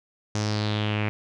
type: tone with low-pass filter sweep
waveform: sawtooth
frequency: 105.8 Hz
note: G#2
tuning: 33 cents sharp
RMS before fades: -26 dBFS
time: 0.35-1.09 s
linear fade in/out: 0 ms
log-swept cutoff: 6200 to 2300 Hz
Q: 4
effects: none

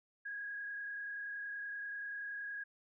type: tone with frequency modulation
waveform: sine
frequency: 1648 Hz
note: G#6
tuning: 14 cents flat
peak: -40 dBFS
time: 0.25-2.64 s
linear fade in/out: 10 ms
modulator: 30.5 Hz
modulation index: 1
effects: none

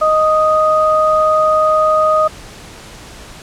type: tone pair together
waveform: sine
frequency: 622.3 / 1244.6 Hz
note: D#5 / D#6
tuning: 0 / 0 cents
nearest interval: octave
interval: 1200 cents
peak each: -12 dBFS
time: 0.01-2.28 s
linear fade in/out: 10 ms
effects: pink hiss -35 dBFS RMS until 3.42 s + low-pass 9000 Hz 12 dB/octave

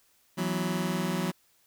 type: chord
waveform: sawtooth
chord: E suspended second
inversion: none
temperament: just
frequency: 164.81 / 185.42 / 247.2 Hz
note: E3 / F#3 / B3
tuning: 0 / +4 / +2 cents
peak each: -28 / -26 / -31 dBFS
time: 0.37-1.32 s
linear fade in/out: 20 ms
effects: white hiss -66 dBFS RMS until 1.66 s

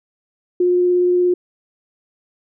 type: tone with vibrato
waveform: sine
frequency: 357.4 Hz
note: F4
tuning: 40 cents sharp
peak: -12 dBFS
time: 0.6-1.34 s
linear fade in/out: 5 ms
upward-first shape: triangle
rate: 17 Hz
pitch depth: 9 cents each way
effects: none

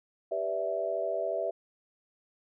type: chord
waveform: sine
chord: E minor seventh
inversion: first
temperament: equal with one note detuned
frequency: 392 / 493.9 / 585 / 659.3 Hz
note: G4 / B4 / D5 / E5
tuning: 0 / 0 / -7 / 0 cents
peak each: -37 / -37 / -35 / -31 dBFS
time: 0.31-1.51 s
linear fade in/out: 10 ms
effects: none

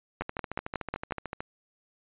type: two click trains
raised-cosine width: 0.5 ms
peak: -19 / -15 dBFS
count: 17 / 6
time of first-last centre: 0.22-1.405 / 0.21-1.122 s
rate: 13.5 / 5.48 Hz
effects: resampled to 8000 Hz

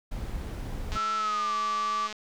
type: noise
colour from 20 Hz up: brown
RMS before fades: -34 dBFS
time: 0.11-0.98 s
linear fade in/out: 10 ms
type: click train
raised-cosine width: 0.2 ms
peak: -21 dBFS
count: 258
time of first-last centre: 0.92-2.127 s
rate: 213 Hz
type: tone with pitch glide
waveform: sine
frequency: 1329 to 1163.7 Hz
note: E6 to D6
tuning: +14 to -16 cents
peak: -26 dBFS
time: 0.95-2.08 s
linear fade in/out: 20 ms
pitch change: -230 cents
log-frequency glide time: 1.16-1.54 s
effects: none

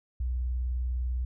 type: tone with vibrato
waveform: sine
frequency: 61.74 Hz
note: B1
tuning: in tune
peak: -27 dBFS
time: 0.2-1.25 s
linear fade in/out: 5 ms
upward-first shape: triangle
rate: 20 Hz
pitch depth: 150 cents each way
effects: none

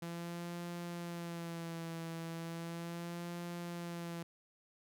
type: tone with vibrato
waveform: sawtooth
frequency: 169.1 Hz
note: E3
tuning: 44 cents sharp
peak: -37 dBFS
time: 0.02-4.23 s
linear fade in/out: 5 ms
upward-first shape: sine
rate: 0.36 Hz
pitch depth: 41 cents each way
effects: none

